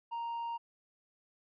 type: tone with tanh clipping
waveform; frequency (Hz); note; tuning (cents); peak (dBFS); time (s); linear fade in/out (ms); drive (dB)
sine; 932.3; A#5; 0; -36; 0.11-0.58; 20; 3
effects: none